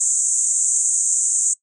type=band-pass noise; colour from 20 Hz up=white; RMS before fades=-19 dBFS; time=0-1.54 s; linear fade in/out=10 ms; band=6500 to 8500 Hz; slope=96 dB/octave; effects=noise-tail reverb RT60 0.1 s tail -21 dB re dry